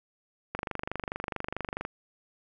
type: click train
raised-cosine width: 0.5 ms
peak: -17 dBFS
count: 33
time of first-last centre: 0.55-1.851 s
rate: 24.6 Hz
effects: none